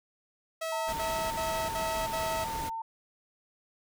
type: tone bursts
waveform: sawtooth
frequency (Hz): 648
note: E5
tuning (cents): -30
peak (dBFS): -28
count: 5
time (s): 0.61-2.446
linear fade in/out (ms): 10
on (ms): 320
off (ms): 59
type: tone with pitch glide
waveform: sine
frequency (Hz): 908 to 902.2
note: A#5 to A5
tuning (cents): -46 to +43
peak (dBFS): -33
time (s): 0.72-2.82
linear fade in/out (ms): 5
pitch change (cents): -11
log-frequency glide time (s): 1.17-2.04
type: noise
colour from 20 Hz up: pink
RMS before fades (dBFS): -39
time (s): 0.87-2.7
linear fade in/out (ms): 20
effects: none